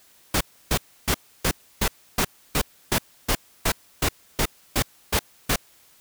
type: noise bursts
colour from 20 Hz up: pink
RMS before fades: -21 dBFS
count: 15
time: 0.34-5.56 s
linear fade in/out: 5 ms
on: 68 ms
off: 300 ms
effects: white hiss -56 dBFS RMS until 6 s